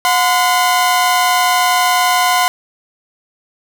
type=tone pair together; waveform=sawtooth; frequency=724 / 1023.9 Hz; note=F#5 / C6; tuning=-38 / -38 cents; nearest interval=tritone; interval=600 cents; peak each=-10 dBFS; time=0.05-2.48 s; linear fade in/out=0 ms; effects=none